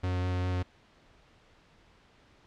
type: tone with vibrato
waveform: 45% pulse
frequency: 90.9 Hz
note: F#2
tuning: 30 cents flat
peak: -28 dBFS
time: 0.03-0.63 s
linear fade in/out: 10 ms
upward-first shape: sine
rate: 5 Hz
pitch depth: 10 cents each way
effects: pink hiss -61 dBFS RMS until 2.46 s + low-pass 4000 Hz 12 dB/octave